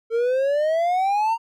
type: exponential sweep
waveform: triangle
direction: up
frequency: 450 to 932.3 Hz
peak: -16 dBFS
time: 0.1-1.38 s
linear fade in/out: 50 ms
effects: none